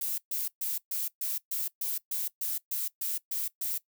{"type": "noise bursts", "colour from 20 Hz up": "violet", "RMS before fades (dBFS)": -32, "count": 13, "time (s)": [0.01, 3.78], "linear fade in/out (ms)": 5, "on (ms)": 170, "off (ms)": 130, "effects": ["noise-tail reverb RT60 0.1 s tail -19 dB re dry"]}